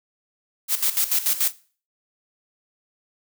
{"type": "noise with tremolo", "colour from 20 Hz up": "blue", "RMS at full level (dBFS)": -20, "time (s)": [0.68, 1.53], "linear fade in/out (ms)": 50, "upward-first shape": "square", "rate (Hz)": 6.9, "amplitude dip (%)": 75, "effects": ["noise-tail reverb RT60 0.4 s tail -19 dB re dry"]}